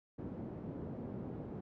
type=band-pass noise; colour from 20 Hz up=pink; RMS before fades=-44 dBFS; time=0.18-1.61 s; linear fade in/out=10 ms; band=120 to 390 Hz; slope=12 dB/octave; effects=none